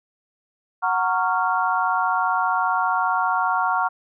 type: chord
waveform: sine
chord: Gb major seventh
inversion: none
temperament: just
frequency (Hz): 740 / 925 / 1110 / 1387.5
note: Gb5 / Bb5 / Db6 / F6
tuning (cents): 0 / -14 / +2 / -12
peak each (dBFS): -24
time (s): 0.82-3.89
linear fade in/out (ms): 20
effects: none